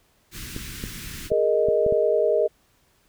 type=band-stop noise; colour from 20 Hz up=pink; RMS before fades=-36 dBFS; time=0.31-1.31 s; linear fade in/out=50 ms; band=320 to 1500 Hz; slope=24 dB/octave
type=clicks; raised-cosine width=3 ms; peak=-18 dBFS; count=6; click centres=0.564 / 0.839 / 1.318 / 1.686 / 1.864 / 1.924 s
type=chord; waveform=sine; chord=Ab suspended second; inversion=none; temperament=equal; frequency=415.3 / 466.2 / 622.3 Hz; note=Ab4 / Bb4 / Eb5; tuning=0 / 0 / 0 cents; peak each=-23 / -22 / -21 dBFS; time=1.3-2.48 s; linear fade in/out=20 ms
effects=pink hiss -63 dBFS RMS until 3.08 s